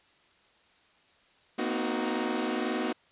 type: chord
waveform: sawtooth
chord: C half-diminished seventh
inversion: third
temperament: equal with one note detuned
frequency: 233.1 / 255.1 / 311.1 / 370 Hz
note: Bb3 / C4 / Eb4 / Gb4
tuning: 0 / -44 / 0 / 0 cents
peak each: -30 dBFS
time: 1.58-2.93 s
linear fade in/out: 10 ms
type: noise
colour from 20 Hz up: blue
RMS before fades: -48 dBFS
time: 2.37-2.75 s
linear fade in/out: 10 ms
effects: white hiss -63 dBFS RMS until 3.11 s + resampled to 8000 Hz